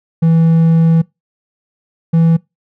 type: tone pair in turn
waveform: triangle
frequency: 164 / 164.85 Hz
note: E3 / E3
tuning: -9 / 0 cents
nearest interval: unison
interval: 9 cents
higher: second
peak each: -5 dBFS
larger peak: neither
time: 0.22-1.02 / 2.13-2.37 s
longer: first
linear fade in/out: 10 ms
effects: noise-tail reverb RT60 0.2 s tail -23 dB re dry